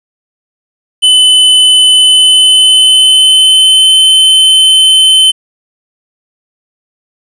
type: tone with pitch glide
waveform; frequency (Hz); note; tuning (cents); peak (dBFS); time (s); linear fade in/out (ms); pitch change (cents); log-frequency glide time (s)
square; 3021 to 3065; F#7 to G7; +35 to -40; -3; 1.02-5.32; 20; +25; 1.93-3.99
effects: resampled to 22050 Hz + 7-bit